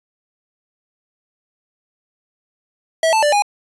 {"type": "tone with pitch steps", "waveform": "square", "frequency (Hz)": [649, 881, 589, 821], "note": ["E5", "A5", "D5", "G#5"], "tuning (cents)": [-27, 2, 5, -20], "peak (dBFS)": -13, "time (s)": [3.03, 3.422], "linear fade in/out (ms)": 2, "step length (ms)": 98, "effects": ["resampled to 24000 Hz"]}